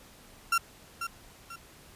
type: tone with echo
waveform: 35% pulse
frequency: 1368 Hz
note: F6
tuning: 36 cents flat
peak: -21 dBFS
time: 0.52-0.58 s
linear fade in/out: 5 ms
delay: 490 ms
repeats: 2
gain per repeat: -9 dB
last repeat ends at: 1.56 s
effects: pink hiss -54 dBFS RMS until 1.95 s + resampled to 32000 Hz